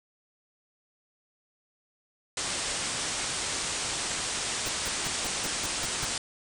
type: low-pass noise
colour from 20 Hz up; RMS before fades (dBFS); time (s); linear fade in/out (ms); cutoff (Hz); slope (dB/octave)
white; -32; 2.37-6.18; 2; 9300; 96
type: noise bursts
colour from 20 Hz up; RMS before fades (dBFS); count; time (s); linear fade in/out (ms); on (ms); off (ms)
pink; -35; 8; 4.66-6.05; 0; 25; 170
effects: none